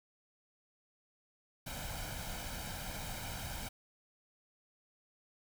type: noise with comb filter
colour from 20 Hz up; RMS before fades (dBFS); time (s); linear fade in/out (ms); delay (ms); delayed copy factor
pink; -42; 1.66-3.69; 10; 1.3; +0.65
effects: none